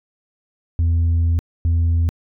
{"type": "tone pair in turn", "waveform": "sine", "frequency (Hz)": [83.5, 83.5], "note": ["E2", "E2"], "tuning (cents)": [23, 23], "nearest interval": "unison", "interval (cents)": 0, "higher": "neither", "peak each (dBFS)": -11, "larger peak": "neither", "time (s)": [[0.79, 1.39], [1.65, 2.09]], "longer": "first", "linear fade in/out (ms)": 0, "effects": ["tanh soft clip ceiling -13 dBFS"]}